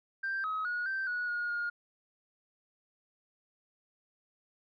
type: tone with pitch steps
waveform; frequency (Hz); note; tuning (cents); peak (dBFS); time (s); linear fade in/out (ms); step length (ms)
sine; 1576 / 1273 / 1451 / 1560 / 1461 / 1437 / 1424; G6 / D#6 / F#6 / G6 / F#6 / F6 / F6; +9 / +39 / -34 / -9 / -22 / +49 / +33; -30; 0.23-1.7; 10; 210
effects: tanh soft clip ceiling -28 dBFS